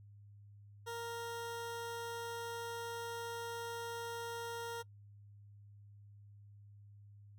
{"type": "tone", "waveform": "20% pulse", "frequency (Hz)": 466.2, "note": "A#4", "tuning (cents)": 0, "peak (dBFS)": -36, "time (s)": [0.86, 4.83], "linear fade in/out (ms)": 20, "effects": ["noise-tail reverb RT60 0.1 s tail -24 dB re dry", "added 102 Hz sine -55 dBFS peak until 7.38 s"]}